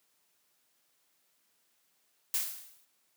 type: noise with exponential decay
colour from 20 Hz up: blue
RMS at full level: -28 dBFS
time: 2.34-2.85 s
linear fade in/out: 1 ms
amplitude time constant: 110 ms
effects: white hiss -73 dBFS RMS until 3.16 s + high-pass 150 Hz 12 dB/octave